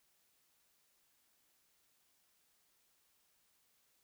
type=silence; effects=white hiss -75 dBFS RMS until 4.03 s